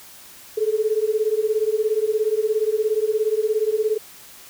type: beating tone pair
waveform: sine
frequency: 423.9 / 440.9 Hz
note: G#4 / A4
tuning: +35 / +4 cents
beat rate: 17 Hz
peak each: -21 dBFS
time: 0.57-3.98 s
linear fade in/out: 10 ms
effects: white hiss -44 dBFS RMS until 4.49 s